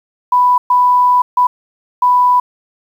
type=tone bursts at uneven times; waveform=sine; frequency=990 Hz; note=B5; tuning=4 cents sharp; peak=-7 dBFS; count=4; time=0.32-0.58 / 0.7-1.22 / 1.37-1.47 / 2.02-2.4 s; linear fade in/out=5 ms; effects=7-bit